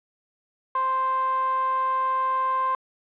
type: tone with band-pass filter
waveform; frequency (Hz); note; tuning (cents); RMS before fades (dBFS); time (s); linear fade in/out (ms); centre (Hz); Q
sawtooth; 523.3; C5; 0; -24; 0.75-2.75; 2; 1100; 10
effects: resampled to 8000 Hz + 9-bit